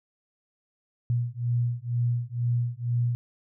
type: beating tone pair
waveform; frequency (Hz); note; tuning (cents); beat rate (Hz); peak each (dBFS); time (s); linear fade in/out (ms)
sine; 119.1 / 121.2; A#2 / B2; +38 / -32; 2.1; -27; 1.1-3.15; 0
effects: none